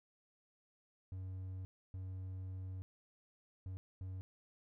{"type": "tone bursts at uneven times", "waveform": "triangle", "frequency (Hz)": 93.6, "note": "F#2", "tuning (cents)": 20, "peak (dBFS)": -40, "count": 4, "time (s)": [[1.12, 1.65], [1.94, 2.82], [3.66, 3.77], [4.01, 4.21]], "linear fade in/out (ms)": 0, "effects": []}